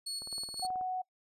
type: tone with tremolo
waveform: 30% pulse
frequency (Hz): 4373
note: C#8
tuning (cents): -24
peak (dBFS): -33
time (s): 0.06-0.67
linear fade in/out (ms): 10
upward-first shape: square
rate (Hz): 3.9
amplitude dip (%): 45
type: click train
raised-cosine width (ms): 1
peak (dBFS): -36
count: 12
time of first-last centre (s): 0.22-0.811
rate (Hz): 18.6
type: tone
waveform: sine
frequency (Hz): 741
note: F#5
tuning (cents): +2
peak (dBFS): -32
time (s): 0.62-1.02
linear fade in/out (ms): 10
effects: noise-tail reverb RT60 0.1 s tail -23 dB re dry + resampled to 32000 Hz